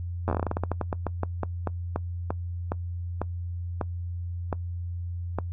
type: slowing click train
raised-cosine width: 1 ms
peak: -13 dBFS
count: 27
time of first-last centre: 0.28-5.386 s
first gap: 9 ms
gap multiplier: 1.2
effects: noise-tail reverb RT60 0.1 s tail -22 dB re dry + added 87 Hz sine -30 dBFS peak until 5.52 s